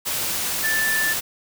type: tone in noise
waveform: sine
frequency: 1760 Hz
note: A6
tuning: in tune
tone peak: -20 dBFS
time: 0.63-1.14 s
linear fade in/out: 20 ms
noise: white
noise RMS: -25 dBFS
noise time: 0.05-1.21 s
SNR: +2 dB
effects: none